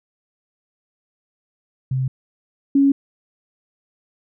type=tone pair in turn; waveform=sine; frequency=130.81 / 277.2 Hz; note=C3 / C#4; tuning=0 / 0 cents; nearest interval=octave + minor second; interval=1300 cents; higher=second; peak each=-18 / -11 dBFS; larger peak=second; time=1.91-2.08 / 2.75-2.92 s; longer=neither; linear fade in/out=5 ms; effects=none